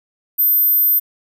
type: tone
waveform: sine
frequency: 13640 Hz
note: G#9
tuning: 45 cents sharp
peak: -11 dBFS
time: 0.38-1 s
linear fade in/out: 20 ms
effects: none